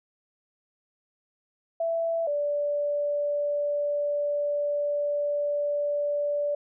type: tone pair in turn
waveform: sine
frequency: 664 / 582.1 Hz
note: E5 / D5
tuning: +12 / -15 cents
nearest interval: major second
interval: 227 cents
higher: first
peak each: -24 dBFS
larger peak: neither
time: 1.8-2.27 / 2.27-6.55 s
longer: second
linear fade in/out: 5 ms
effects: none